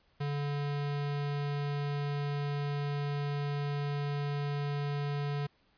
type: tone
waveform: square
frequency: 144 Hz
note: D3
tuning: 34 cents flat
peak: -32 dBFS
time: 0.2-5.47 s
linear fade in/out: 10 ms
effects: pink hiss -69 dBFS RMS until 5.77 s + resampled to 11025 Hz